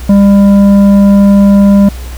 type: tone with tanh clipping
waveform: sine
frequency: 199.9 Hz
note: G3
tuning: 34 cents sharp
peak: -3 dBFS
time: 0.09-1.89 s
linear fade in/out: 5 ms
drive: 9 dB
effects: added 62 Hz sine -20 dBFS peak until 2.17 s + pink hiss -31 dBFS RMS until 2.17 s